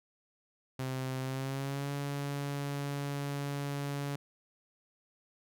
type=tone with pitch glide; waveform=sawtooth; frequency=130.81 to 141.83 Hz; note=C3 to C#3; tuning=0 to +40 cents; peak=-30 dBFS; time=0.79-4.16 s; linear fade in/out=5 ms; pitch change=+140 cents; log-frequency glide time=1.21-1.91 s; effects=none